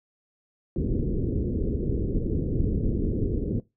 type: low-pass noise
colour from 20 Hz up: pink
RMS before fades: -26 dBFS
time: 0.76-3.6 s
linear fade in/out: 2 ms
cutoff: 450 Hz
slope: 48 dB/octave
effects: noise-tail reverb RT60 0.2 s tail -19 dB re dry